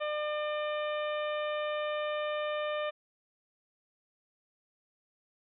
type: harmonic tone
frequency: 600 Hz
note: D5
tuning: 37 cents sharp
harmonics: 1 / 2 / 3 / 4 / 5 / 6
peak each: -32 / -38 / -42 / -44 / -46 / -48 dBFS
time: 0-2.91 s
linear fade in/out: 20 ms
effects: none